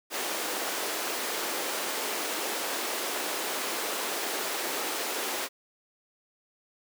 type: high-pass noise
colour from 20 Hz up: pink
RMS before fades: -32 dBFS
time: 0.1-5.49 s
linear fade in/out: 50 ms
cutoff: 320 Hz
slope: 24 dB/octave
effects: none